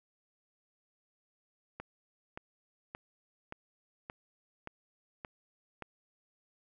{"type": "click train", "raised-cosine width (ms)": 0.5, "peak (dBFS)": -26, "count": 8, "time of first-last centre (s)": [1.8, 5.823], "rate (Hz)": 1.74, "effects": []}